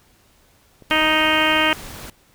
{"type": "clicks", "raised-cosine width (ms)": 2, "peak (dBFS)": -30, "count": 5, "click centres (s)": [0.823, 1.143, 1.565, 1.614, 1.728]}
{"type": "noise", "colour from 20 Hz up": "pink", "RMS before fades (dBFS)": -36, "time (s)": [0.9, 2.1], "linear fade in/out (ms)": 2}
{"type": "harmonic tone", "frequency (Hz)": 311.7, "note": "D#4", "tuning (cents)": 3, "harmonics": [1, 2, 3, 4, 5, 6, 7, 8, 9, 10], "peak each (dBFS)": [-24, -24, -24, -24, -24, -24, -24, -24, -24, -24], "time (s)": [0.91, 1.73], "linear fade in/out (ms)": 0}
{"effects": ["pink hiss -56 dBFS RMS until 2.34 s"]}